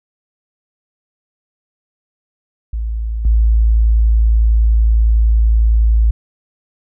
sine tone with level steps, 55.4 Hz, A1, 13 cents sharp, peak -17 / -8 dBFS, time 2.73-6.11 s, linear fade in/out 5 ms, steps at 3.25 s, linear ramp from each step 2 ms, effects none

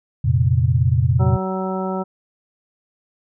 sine chord, F suspended fourth, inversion none, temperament equal with one note detuned, 87.31 / 116.54 / 133.87 Hz, F2 / Bb2 / C3, 0 / 0 / +40 cents, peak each -19 / -17 / -18 dBFS, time 0.24-1.37 s, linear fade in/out 10 ms
harmonic tone, 188.4 Hz, F#3, 32 cents sharp, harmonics 1 / 2 / 3 / 4 / 5 / 7, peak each -24 / -27 / -29 / -30 / -31 / -32 dBFS, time 1.19-2.04 s, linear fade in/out 20 ms
effects none

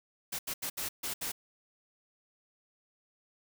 white noise bursts at uneven times, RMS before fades -36 dBFS, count 6, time 0.32-0.39 / 0.47-0.54 / 0.62-0.7 / 0.77-0.89 / 1.03-1.14 / 1.21-1.32 s, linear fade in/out 10 ms, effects none

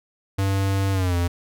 square tone with pitch glide, 97.5 to 86.86 Hz, G2 to F2, -9 to -9 cents, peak -20 dBFS, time 0.38-1.28 s, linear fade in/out 10 ms, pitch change -200 cents, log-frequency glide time 0.92-1.16 s, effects none

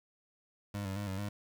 25% pulse tone with pitch steps, 101.8 / 96.2 / 102.6 / 95.3 / 102.6 Hz, G#2 / G2 / G#2 / G2 / G#2, -34 / -32 / -21 / -48 / -21 cents, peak -32 dBFS, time 0.74-1.29 s, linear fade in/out 5 ms, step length 110 ms, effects 10-bit

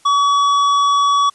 sine tone with hard clipping, 1135 Hz, C#6, 41 cents sharp, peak -13 dBFS, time 0.05-1.3 s, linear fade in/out 10 ms, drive 9 dB, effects white hiss -52 dBFS RMS until 1.34 s + resampled to 24000 Hz

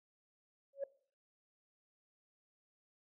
sine tone with exponential growth, 554.4 Hz, C#5, in tune, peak -31 dBFS, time 0.73-0.84 s, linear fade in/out 5 ms, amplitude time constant 22 ms, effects noise-tail reverb RT60 0.5 s tail -20 dB re dry + tanh soft clip ceiling -30 dBFS

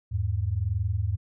sine tone pair together, 82.15 / 103.5 Hz, E2 / G#2, -5 / -5 cents, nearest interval major third, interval 400 cents, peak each -28 / -26 dBFS, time 0.11-1.17 s, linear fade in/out 20 ms, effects none

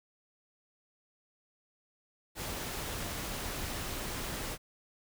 pink noise, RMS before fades -38 dBFS, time 2.35-4.58 s, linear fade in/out 50 ms, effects none

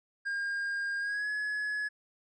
triangle tone with pitch glide, 1613 to 1694.2 Hz, G6 to G#6, +49 to +34 cents, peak -29 dBFS, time 0.25-1.89 s, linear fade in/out 20 ms, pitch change +85 cents, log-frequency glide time 0.99-1.29 s, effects resampled to 22050 Hz

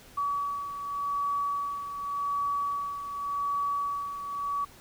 sine beating tone pair, 1138 / 1138.87 Hz, C#6 / C#6, +45 / +46 cents, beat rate 0.87 Hz, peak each -29 / -36 dBFS, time 0.17-4.65 s, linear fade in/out 10 ms, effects pink hiss -53 dBFS RMS until 4.8 s

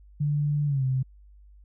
sine tone with pitch glide, 146.83 to 130.81 Hz, D3 to C3, 0 to 0 cents, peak -22 dBFS, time 0.2-1.03 s, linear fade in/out 10 ms, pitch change -200 cents, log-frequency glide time 0.66-0.84 s, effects added 50 Hz sine -49 dBFS peak until 1.64 s

